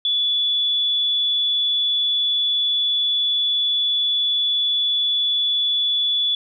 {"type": "tone", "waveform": "sine", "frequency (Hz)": 3437, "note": "A7", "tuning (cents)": -41, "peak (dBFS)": -17, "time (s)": [0.05, 6.35], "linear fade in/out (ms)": 2, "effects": []}